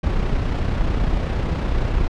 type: noise with amplitude modulation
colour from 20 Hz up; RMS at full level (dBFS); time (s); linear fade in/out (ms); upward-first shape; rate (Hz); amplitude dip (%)
brown; -18; 0.03-2.08; 10; sine; 30.9; 40
effects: low-pass 4000 Hz 12 dB/octave